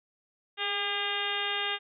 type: harmonic tone with a mistuned harmonic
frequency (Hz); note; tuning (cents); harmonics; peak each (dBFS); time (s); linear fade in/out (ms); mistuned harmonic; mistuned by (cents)
404.2; G#4; -47; 1 / 2 / 3 / 4 / 5 / 6 / 7 / 8 / 9; -40 / -38 / -39 / -36 / -37 / -40 / -35 / -37 / -37; 0.57-1.79; 50; 1; +31
effects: none